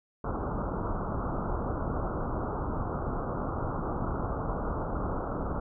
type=low-pass noise; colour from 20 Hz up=pink; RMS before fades=-32 dBFS; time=0.24-5.6 s; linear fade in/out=5 ms; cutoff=1400 Hz; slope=96 dB/octave; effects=none